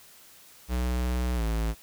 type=tone with pitch glide; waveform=square; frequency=61.74 to 55.32 Hz; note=B1 to A1; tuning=0 to +10 cents; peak=-26 dBFS; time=0.68-1.75 s; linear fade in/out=50 ms; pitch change=-190 cents; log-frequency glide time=1.35-1.43 s; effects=white hiss -53 dBFS RMS until 1.82 s